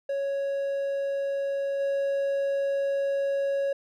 triangle tone with level steps, 554.4 Hz, C#5, in tune, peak -24 / -22 dBFS, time 0.09-3.73 s, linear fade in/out 5 ms, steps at 1.79 s, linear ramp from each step 20 ms, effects none

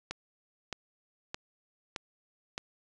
click train, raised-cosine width 0.2 ms, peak -18 dBFS, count 5, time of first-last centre 0.11-2.579 s, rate 1.62 Hz, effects resampled to 22050 Hz

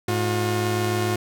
sawtooth tone pair together, 106.44 / 358.5 Hz, G#2 / F4, +43 / +45 cents, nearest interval octave + major sixth, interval 2102 cents, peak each -20 dBFS, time 0.08-1.16 s, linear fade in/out 5 ms, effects none

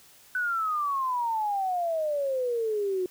sine exponential sweep, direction down, 1511 to 360 Hz, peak -25 dBFS, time 0.35-3.06 s, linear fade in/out 2 ms, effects white hiss -55 dBFS RMS until 3.1 s

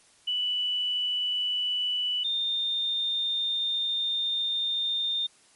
sine tone pair in turn, 2967 / 3627 Hz, F#7 / A#7, +4 / -48 cents, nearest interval minor third, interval 348 cents, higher second, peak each -25 dBFS, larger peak neither, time 0.27-2.24 / 2.24-5.27 s, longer second, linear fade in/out 10 ms, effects white hiss -59 dBFS RMS until 5.55 s + MP3 48 kbps

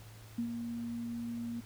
sine tone with ADSR envelope, 234.5 Hz, A#3, 11 cents sharp, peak -30 dBFS, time 0.38-1.61 s, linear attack 7 ms, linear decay 88 ms, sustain -6 dB, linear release 16 ms, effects added 109 Hz sine -51 dBFS peak until 1.65 s + pink hiss -57 dBFS RMS until 1.65 s

